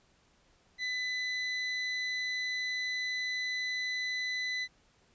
30% pulse tone, 2002 Hz, B6, 23 cents sharp, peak -29 dBFS, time 0.78-4.68 s, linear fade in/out 50 ms, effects pink hiss -67 dBFS RMS until 5.14 s + resampled to 16000 Hz

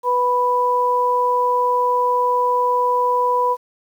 sine tone pair together, 493.9 / 987.8 Hz, B4 / B5, 0 / 0 cents, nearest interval octave, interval 1200 cents, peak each -20 / -16 dBFS, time 0.03-3.57 s, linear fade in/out 50 ms, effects 8-bit

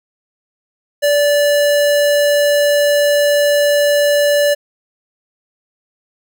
square tone, 581 Hz, D5, 19 cents flat, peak -11 dBFS, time 1.02-4.55 s, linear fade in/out 20 ms, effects none

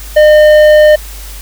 sine tone with tanh clipping, 607 Hz, D#5, 43 cents flat, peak -3 dBFS, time 0.16-0.96 s, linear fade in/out 10 ms, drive 10 dB, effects added 50 Hz sine -25 dBFS peak until 1.41 s + white hiss -31 dBFS RMS until 1.41 s

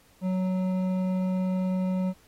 sine tone with hard clipping, 185.6 Hz, F#3, 6 cents sharp, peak -26 dBFS, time 0.21-2.14 s, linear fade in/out 50 ms, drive 9 dB, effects pink hiss -60 dBFS RMS until 2.27 s + AAC 48 kbps

